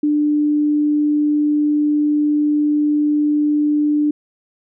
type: tone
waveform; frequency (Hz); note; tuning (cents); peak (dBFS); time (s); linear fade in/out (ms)
sine; 297.2; D4; +21; -13; 0.03-4.11; 5
effects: none

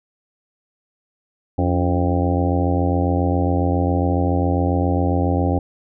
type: harmonic tone with a mistuned harmonic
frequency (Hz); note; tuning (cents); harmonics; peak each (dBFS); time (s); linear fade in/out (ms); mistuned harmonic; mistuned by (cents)
87.31; F2; 0; 1 / 2 / 3 / 4 / 5 / 6 / 7 / 8 / 9; -19 / -25 / -22 / -28 / -30 / -27 / -31 / -30 / -27; 1.58-5.59; 5; 3; +90
effects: none

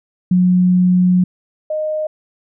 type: tone pair in turn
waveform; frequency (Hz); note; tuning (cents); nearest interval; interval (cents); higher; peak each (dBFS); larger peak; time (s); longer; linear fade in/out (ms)
sine; 181.2 / 617.5; F#3 / D#5; -36 / -13; octave + major sixth; 2123; second; -9 / -17; first; 0.31-1.24 / 1.7-2.07; first; 5
effects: none

